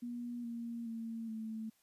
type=tone with pitch steps; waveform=sine; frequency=240.5 / 233.8 / 227.3 / 220.9 Hz; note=B3 / A#3 / A#3 / A3; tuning=-46 / +5 / -43 / +7 cents; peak=-39 dBFS; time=0.02-1.7 s; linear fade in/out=10 ms; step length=420 ms; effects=white hiss -73 dBFS RMS until 1.82 s + resampled to 32000 Hz